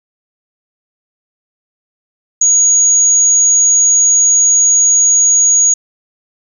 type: tone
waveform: sine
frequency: 6700 Hz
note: G#8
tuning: 14 cents sharp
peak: -6 dBFS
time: 2.41-5.74 s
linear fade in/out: 5 ms
effects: 8-bit